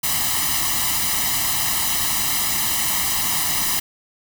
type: noise with comb filter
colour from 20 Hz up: white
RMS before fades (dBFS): -21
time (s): 0.03-3.8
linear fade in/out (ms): 10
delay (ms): 1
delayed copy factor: +0.9
effects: none